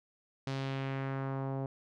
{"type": "tone with low-pass filter sweep", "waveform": "sawtooth", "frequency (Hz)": 135.1, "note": "C#3", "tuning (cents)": -44, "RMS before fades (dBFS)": -36, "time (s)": [0.47, 1.66], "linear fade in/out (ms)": 2, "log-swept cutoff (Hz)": [5000, 690], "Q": 1.4, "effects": []}